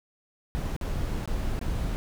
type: noise with dropouts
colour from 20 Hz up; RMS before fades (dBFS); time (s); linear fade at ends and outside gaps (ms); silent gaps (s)
brown; -29; 0.55-1.96; 0; 0.764-0.812 / 0.891-0.896 / 1.257-1.276 / 1.592-1.613
effects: none